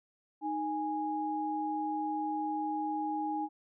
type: tone pair together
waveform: sine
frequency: 309.5 / 827.1 Hz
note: D#4 / G#5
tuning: -9 / -7 cents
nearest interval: octave + perfect fourth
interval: 1702 cents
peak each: -35 / -33 dBFS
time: 0.41-3.49 s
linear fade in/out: 50 ms
effects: none